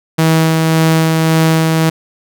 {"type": "tone with tremolo", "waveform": "sawtooth", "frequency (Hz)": 161, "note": "E3", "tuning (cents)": -41, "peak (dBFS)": -4, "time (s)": [0.18, 1.9], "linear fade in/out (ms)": 10, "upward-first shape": "sine", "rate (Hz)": 1.8, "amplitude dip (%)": 25, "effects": []}